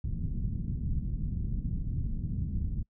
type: low-pass noise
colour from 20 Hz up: pink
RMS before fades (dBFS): -32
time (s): 0.04-2.83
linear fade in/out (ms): 5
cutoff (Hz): 200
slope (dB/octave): 24
effects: noise-tail reverb RT60 0.1 s tail -25 dB re dry